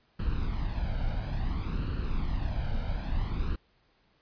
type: noise with flanger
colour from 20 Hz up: brown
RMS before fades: -30 dBFS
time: 0.19-3.56 s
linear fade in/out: 5 ms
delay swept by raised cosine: 0.7 to 1.34 ms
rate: 0.58 Hz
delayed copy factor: +0.65
effects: pink hiss -68 dBFS RMS until 4.21 s + resampled to 11025 Hz